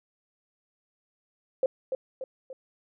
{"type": "tone with echo", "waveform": "sine", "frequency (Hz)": 523.3, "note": "C5", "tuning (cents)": 0, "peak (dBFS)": -20, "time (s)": [1.63, 1.66], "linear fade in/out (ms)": 2, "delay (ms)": 290, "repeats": 3, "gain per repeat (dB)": -6, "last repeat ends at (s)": 2.53, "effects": []}